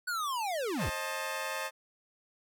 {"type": "linear sweep", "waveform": "square", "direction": "down", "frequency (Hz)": [1501, 34.65], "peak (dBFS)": -32, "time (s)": [0.07, 0.9], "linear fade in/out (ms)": 10}
{"type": "chord", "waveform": "15% pulse", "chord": "A diminished", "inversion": "first", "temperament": "equal with one note detuned", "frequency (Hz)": [531.8, 622.3, 880], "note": ["C5", "Eb5", "A5"], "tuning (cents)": [28, 0, 0], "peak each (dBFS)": -32, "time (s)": [0.77, 1.71], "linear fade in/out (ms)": 50}
{"effects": []}